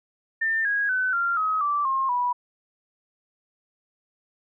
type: tone with pitch steps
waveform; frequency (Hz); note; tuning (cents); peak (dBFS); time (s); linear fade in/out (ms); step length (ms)
sine; 1797 / 1647.9 / 1511.1 / 1385.7 / 1270.7 / 1165.2 / 1068.5 / 979.8; A6 / G#6 / F#6 / F6 / D#6 / D6 / C6 / B5; +36 / -14 / +36 / -14 / +36 / -14 / +36 / -14; -21; 0.41-2.33; 10; 240
effects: none